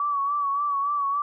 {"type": "tone with vibrato", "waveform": "sine", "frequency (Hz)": 1139, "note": "C#6", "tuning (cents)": 47, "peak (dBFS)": -22, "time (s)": [0, 1.22], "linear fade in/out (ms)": 2, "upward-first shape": "sine", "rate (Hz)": 3.5, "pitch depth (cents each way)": 49, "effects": []}